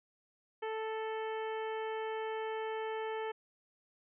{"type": "harmonic tone", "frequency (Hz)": 440, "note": "A4", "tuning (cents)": 0, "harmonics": [1, 2, 3, 4, 5, 6, 7], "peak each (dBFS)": [-37, -41, -49, -48, -51, -56, -54], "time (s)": [0.62, 3.32], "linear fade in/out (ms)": 10, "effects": []}